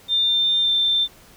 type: tone with pitch glide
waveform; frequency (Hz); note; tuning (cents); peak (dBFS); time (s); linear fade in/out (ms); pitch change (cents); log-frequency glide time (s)
sine; 3601 to 3570; A7 to A7; +39 to +24; -16; 0.08-1.08; 50; -15; 0.61-0.7
effects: pink hiss -49 dBFS RMS until 1.36 s